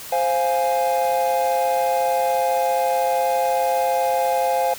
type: chord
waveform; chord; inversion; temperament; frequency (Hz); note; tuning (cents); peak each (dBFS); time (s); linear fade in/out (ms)
triangle; F minor; second; equal; 523.3 / 698.5 / 830.6; C5 / F5 / Ab5; 0 / 0 / 0; -20; 0.12-4.74; 5
effects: white hiss -36 dBFS RMS until 4.78 s